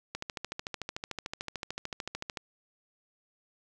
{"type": "click train", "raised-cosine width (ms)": 0.2, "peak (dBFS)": -18, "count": 31, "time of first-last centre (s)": [0.15, 2.372], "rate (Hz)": 13.5, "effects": []}